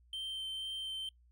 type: tone with vibrato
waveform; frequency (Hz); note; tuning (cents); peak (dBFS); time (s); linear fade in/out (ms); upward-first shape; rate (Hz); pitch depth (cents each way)
triangle; 3119; G7; -9; -36; 0.13-1.09; 2; sine; 2.1; 8
effects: noise-tail reverb RT60 0.1 s tail -23 dB re dry + added 60 Hz sine -62 dBFS peak until 1.31 s